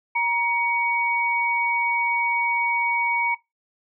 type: tone pair together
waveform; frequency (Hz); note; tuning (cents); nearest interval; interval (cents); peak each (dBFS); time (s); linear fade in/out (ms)
sine; 944.3 / 2246; A#5 / C#7; +22 / +22; octave + minor third; 1500; -22; 0.15-3.35; 10
effects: noise-tail reverb RT60 0.2 s tail -20 dB re dry